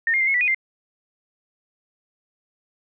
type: tone with pitch steps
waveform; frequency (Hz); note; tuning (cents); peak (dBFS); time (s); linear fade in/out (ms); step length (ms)
sine; 1830 / 2124 / 2086 / 2178 / 1963 / 2471 / 2094; A#6 / C7 / C7 / C#7 / B6 / D#7 / C7; -32 / +25 / -6 / -31 / -11 / -13 / +1; -17; 0.07-0.546; 2; 68
effects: none